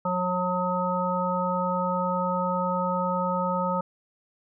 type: harmonic tone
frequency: 181 Hz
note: F#3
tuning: 38 cents flat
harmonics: 1 / 3 / 5 / 7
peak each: -29 / -29 / -29 / -29 dBFS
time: 0.05-3.81 s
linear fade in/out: 5 ms
effects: none